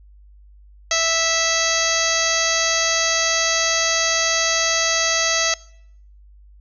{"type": "harmonic tone with a mistuned harmonic", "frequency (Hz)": 657, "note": "E5", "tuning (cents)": -6, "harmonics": [1, 2, 3, 4, 5, 6, 7, 8, 9, 10], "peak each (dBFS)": [-25, -26, -24, -27, -28, -27, -26, -29, -26, -24], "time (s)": [0.91, 5.54], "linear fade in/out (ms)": 2, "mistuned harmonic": 10, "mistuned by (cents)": -26, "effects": ["noise-tail reverb RT60 0.7 s tail -24 dB re dry", "added 50 Hz sine -44 dBFS peak until 6.6 s"]}